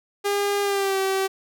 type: tone with pitch glide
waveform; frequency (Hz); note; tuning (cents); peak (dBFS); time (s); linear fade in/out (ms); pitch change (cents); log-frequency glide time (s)
sawtooth; 404.6 to 385; G#4 to G4; -45 to -31; -17; 0.24-1.28; 20; -86; 0.62-0.98
effects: none